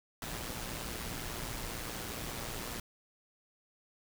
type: noise with amplitude modulation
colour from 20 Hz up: pink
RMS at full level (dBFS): -38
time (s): 0.22-2.8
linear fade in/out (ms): 2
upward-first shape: sine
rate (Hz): 117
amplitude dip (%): 50
effects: none